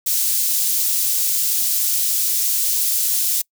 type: high-pass noise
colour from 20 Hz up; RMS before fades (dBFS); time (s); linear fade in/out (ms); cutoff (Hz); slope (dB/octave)
white; -19; 0.06-3.42; 10; 5300; 12
effects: noise-tail reverb RT60 0.1 s tail -26 dB re dry